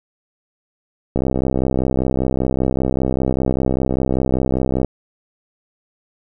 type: click train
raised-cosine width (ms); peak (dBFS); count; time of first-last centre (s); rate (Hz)
2; -5; 241; 1.16-4.847; 65.1
effects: none